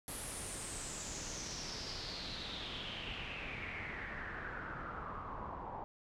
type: noise with low-pass filter sweep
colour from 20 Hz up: pink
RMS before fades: -44 dBFS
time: 0.08-5.84 s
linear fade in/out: 0 ms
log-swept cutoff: 11000 to 870 Hz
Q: 5.4
effects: none